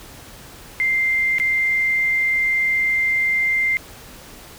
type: tone with dropouts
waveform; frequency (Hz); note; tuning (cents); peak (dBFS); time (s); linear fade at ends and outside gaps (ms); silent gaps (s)
sine; 2093; C7; 0; -16; 0.8-3.77; 0; 1.384-1.399
effects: pink hiss -41 dBFS RMS until 4.58 s